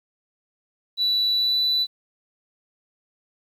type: tone with pitch glide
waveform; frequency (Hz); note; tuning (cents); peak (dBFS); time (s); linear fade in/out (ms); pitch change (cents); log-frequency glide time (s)
sine; 3951 to 3976; B7 to B7; 0 to +11; -17; 0.97-1.87; 50; +11; 1.35-1.59
effects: tanh soft clip ceiling -16 dBFS + 9-bit